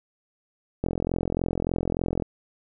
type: click train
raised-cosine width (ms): 2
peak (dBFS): -12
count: 61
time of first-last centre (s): 0.84-2.222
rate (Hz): 43.4
effects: none